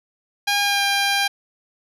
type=tone with pitch glide; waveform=10% pulse; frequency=811 to 798.9 Hz; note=G#5 to G5; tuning=-41 to +33 cents; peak=-9 dBFS; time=0.47-1.28 s; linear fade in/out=10 ms; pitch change=-26 cents; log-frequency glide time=0.61-0.84 s; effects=low-pass 11000 Hz 12 dB/octave